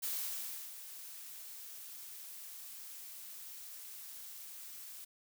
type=noise with ADSR envelope; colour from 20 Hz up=blue; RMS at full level=-37 dBFS; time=0.02-5.05 s; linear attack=20 ms; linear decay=670 ms; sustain=-12 dB; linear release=10 ms; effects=none